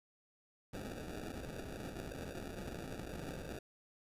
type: noise with sample-and-hold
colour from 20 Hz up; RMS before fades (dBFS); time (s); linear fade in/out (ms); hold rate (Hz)
blue; -45; 0.73-3.59; 5; 1050
effects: resampled to 32000 Hz